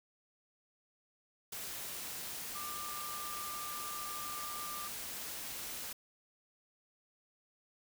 sine tone in noise, 1191 Hz, D6, 24 cents sharp, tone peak -43 dBFS, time 2.55-4.88 s, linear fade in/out 5 ms, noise white, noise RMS -43 dBFS, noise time 1.52-5.93 s, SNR -3 dB, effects none

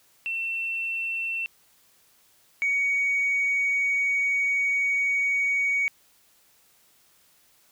sine tone pair in turn, 2695 / 2244 Hz, E7 / C#7, +38 / +21 cents, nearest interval minor third, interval 317 cents, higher first, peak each -26 / -20 dBFS, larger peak second, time 0.26-1.46 / 2.62-5.88 s, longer second, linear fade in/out 0 ms, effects tanh soft clip ceiling -18 dBFS + white hiss -61 dBFS RMS until 7.71 s

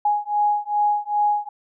sine beating tone pair, 830 / 832.5 Hz, G#5 / G#5, -1 / +4 cents, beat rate 2.5 Hz, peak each -21 dBFS, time 0.05-1.49 s, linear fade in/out 5 ms, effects none

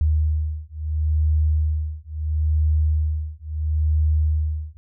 sine beating tone pair, 76.7 / 77.44 Hz, D#2 / D#2, -24 / -8 cents, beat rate 0.74 Hz, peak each -21 dBFS, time 0.01-4.77 s, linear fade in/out 0 ms, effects none

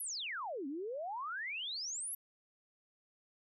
sine exponential two-way sweep, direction down then up, 11840 to 262.6 to 11840 Hz, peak -38 dBFS, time 0-2.15 s, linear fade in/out 5 ms, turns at 0.67 s, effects none

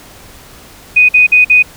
sine tone bursts, 2489 Hz, D#7, in tune, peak -3 dBFS, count 4, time 0.96-1.627 s, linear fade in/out 10 ms, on 130 ms, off 49 ms, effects pink hiss -37 dBFS RMS until 1.76 s

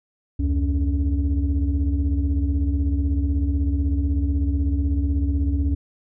sine tone cluster, 68.8 / 84.9 / 282 Hz, C#2 / F2 / C#4, -12 / -48 / +30 cents, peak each -19 / -23 / -25 dBFS, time 0.39-5.75 s, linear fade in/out 10 ms, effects tanh soft clip ceiling -13 dBFS

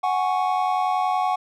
triangle chord, F# suspended second, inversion none, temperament equal, 740 / 830.6 / 1108.7 Hz, F#5 / G#5 / C#6, 0 / 0 / 0 cents, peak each -20 / -24 / -24 dBFS, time 0.03-1.36 s, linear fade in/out 10 ms, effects none

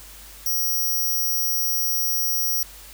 5% pulse tone, 5700 Hz, F8, 34 cents sharp, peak -15 dBFS, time 0.46-2.63 s, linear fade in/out 2 ms, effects added 50 Hz sine -46 dBFS peak until 2.93 s + white hiss -44 dBFS RMS until 2.93 s

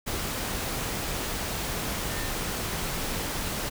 sine tone in noise, 1810 Hz, A6, 48 cents sharp, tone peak -40 dBFS, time 2.09-2.3 s, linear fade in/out 20 ms, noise pink, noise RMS -31 dBFS, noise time 0.06-3.7 s, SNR -12 dB, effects none

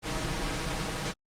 pink noise with comb filter, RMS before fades -31 dBFS, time 0.02-1.14 s, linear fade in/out 50 ms, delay 6.3 ms, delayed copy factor +0.75, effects low-pass 7000 Hz 12 dB/octave + Opus 32 kbps

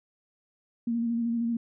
sine tone with vibrato, 233.1 Hz, A#3, in tune, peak -25 dBFS, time 0.87-1.57 s, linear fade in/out 5 ms, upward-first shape square, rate 13 Hz, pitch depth 23 cents each way, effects none

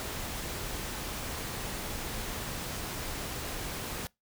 pink noise, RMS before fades -37 dBFS, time 0-4.07 s, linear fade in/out 0 ms, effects noise-tail reverb RT60 0.2 s tail -24 dB re dry

